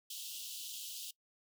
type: high-pass noise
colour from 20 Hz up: pink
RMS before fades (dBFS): -45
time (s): 0.1-1.11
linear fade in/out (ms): 5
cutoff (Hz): 2800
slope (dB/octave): 96
effects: noise-tail reverb RT60 0.1 s tail -21 dB re dry